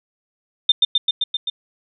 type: tone with echo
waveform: sine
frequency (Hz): 3600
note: A7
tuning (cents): +39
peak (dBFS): -8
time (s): 0.69-0.72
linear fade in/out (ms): 5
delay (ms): 130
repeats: 6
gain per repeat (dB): -2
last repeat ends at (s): 1.5
effects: none